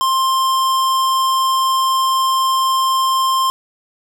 sine tone with hard clipping, 1054 Hz, C6, 12 cents sharp, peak -15 dBFS, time 0.01-3.5 s, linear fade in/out 0 ms, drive 18 dB, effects none

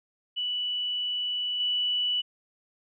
sine tone with level steps, 2960 Hz, F#7, in tune, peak -27 / -24 dBFS, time 0.36-2.22 s, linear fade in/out 20 ms, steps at 1.6 s, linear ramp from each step 2 ms, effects none

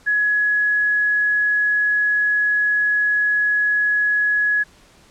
sine tone, 1683 Hz, G#6, 23 cents sharp, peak -15 dBFS, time 0.06-4.64 s, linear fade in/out 20 ms, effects pink hiss -51 dBFS RMS until 5.1 s + low-pass 9000 Hz 12 dB/octave

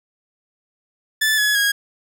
sawtooth tone with pitch steps, 1748 / 1694.3 / 1642.3 Hz, A6 / G#6 / G#6, -12 / +34 / -20 cents, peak -12 dBFS, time 1.21-1.72 s, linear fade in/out 10 ms, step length 170 ms, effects none

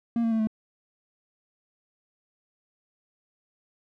triangle tone with pitch steps, 233.1 / 227.9 / 222.8 / 217.9 Hz, A#3 / A#3 / A3 / A3, 0 / -39 / +22 / -17 cents, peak -20 dBFS, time 0.16-0.472 s, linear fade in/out 2 ms, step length 78 ms, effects none

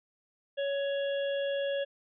harmonic tone, 558 Hz, C#5, 11 cents sharp, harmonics 1 / 3 / 5 / 6, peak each -29 / -41 / -45 / -43 dBFS, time 0.57-1.85 s, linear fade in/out 20 ms, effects none

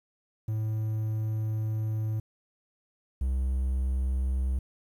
triangle tone pair in turn, 109.1 / 64.87 Hz, A2 / C2, -14 / -14 cents, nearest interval major sixth, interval 900 cents, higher first, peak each -25 / -23 dBFS, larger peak second, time 0.48-2.2 / 3.21-4.59 s, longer first, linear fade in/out 5 ms, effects 10-bit

